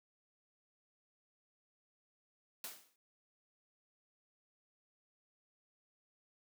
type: noise with exponential decay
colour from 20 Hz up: white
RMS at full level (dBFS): -42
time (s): 2.64-2.96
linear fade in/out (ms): 2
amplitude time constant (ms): 69
effects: high-pass 200 Hz 12 dB/octave